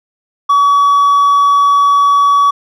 sine tone with hard clipping, 1135 Hz, C#6, 41 cents sharp, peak -7 dBFS, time 0.49-2.51 s, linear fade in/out 10 ms, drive 2 dB, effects none

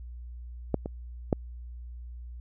clicks, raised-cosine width 2 ms, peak -11 / -20 / -9 dBFS, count 3, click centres 0.743 / 0.859 / 1.328 s, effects added 60 Hz sine -39 dBFS peak until 2.4 s

